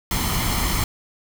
pink noise with comb filter, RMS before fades -22 dBFS, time 0.11-0.84 s, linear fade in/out 2 ms, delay 0.95 ms, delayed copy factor +0.6, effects none

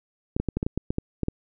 clicks, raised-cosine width 3 ms, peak -12 dBFS, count 11, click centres 0.365 / 0.4 / 0.487 / 0.57 / 0.629 / 0.665 / 0.776 / 0.905 / 0.984 / 1.233 / 1.284 s, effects none

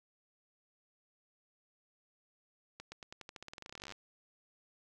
accelerating click train, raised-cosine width 0.2 ms, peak -29 dBFS, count 27, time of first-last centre 2.8-3.922 s, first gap 120 ms, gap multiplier 0.9, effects none

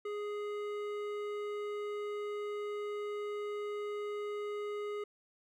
sine tone with hard clipping, 415.1 Hz, G#4, 1 cent flat, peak -38 dBFS, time 0.05-5.04 s, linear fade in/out 5 ms, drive 12 dB, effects none

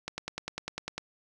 click train, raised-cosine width 0.2 ms, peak -17 dBFS, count 10, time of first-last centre 0.08-0.98 s, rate 10 Hz, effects none

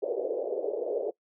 pink band-pass noise, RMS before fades -31 dBFS, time 0.02-1.11 s, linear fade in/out 10 ms, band 400 to 580 Hz, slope 48 dB/octave, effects noise-tail reverb RT60 0.1 s tail -21 dB re dry

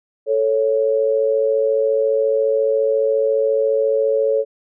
sine tone pair together, 440 / 554.4 Hz, A4 / C#5, 0 / 0 cents, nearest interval major third, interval 400 cents, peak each -17 dBFS, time 0.26-4.45 s, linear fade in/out 50 ms, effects none

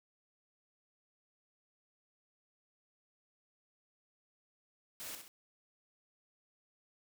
white noise with echo, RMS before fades -45 dBFS, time 5-5.15 s, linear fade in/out 0 ms, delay 65 ms, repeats 2, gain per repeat -6 dB, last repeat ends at 5.28 s, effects none

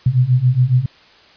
sine beating tone pair, 122.5 / 129.7 Hz, B2 / C3, -14 / -15 cents, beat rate 7.2 Hz, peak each -15 / -13 dBFS, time 0.06-0.86 s, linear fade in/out 5 ms, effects white hiss -47 dBFS RMS until 1.36 s + resampled to 11025 Hz

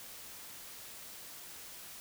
silence, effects white hiss -49 dBFS RMS until 2 s

